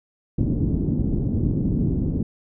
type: low-pass noise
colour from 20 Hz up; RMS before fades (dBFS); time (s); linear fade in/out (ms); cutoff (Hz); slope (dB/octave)
white; -22; 0.38-2.23; 5; 270; 24
effects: none